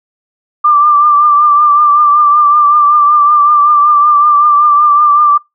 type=tone with vibrato; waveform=sine; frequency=1183 Hz; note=D6; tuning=12 cents sharp; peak=-4 dBFS; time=0.64-5.38 s; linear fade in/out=10 ms; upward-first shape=triangle; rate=5.3 Hz; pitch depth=43 cents each way; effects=noise-tail reverb RT60 0.2 s tail -25 dB re dry